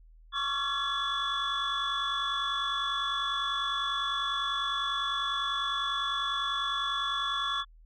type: tone cluster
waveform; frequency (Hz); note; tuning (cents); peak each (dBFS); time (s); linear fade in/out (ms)
sine; 1104 / 1154 / 1364 / 1691 / 3432; C#6 / D6 / F6 / G#6 / A7; -7 / -31 / -41 / +31 / -44; -33 / -36 / -35 / -37 / -31; 0.32-7.65; 50
effects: tanh soft clip ceiling -22 dBFS + added 40 Hz sine -52 dBFS peak until 7.85 s